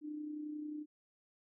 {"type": "tone with amplitude modulation", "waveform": "sine", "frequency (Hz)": 300.5, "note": "D4", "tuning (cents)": 40, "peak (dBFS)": -38, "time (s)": [0.01, 0.86], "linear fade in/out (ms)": 50, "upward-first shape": "sine", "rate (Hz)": 31.2, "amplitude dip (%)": 45, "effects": []}